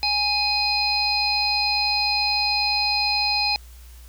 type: harmonic tone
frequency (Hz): 830.6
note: G#5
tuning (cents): 0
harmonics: 1 / 3 / 5 / 6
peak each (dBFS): -26 / -25 / -23 / -26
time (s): 0.03-3.56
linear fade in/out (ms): 0
effects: added 60 Hz sine -41 dBFS peak until 4.08 s + white hiss -52 dBFS RMS until 4.08 s